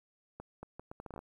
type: accelerating click train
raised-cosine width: 1 ms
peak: -30 dBFS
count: 11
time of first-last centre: 0.4-1.191 s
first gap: 230 ms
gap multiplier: 0.72
effects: 11-bit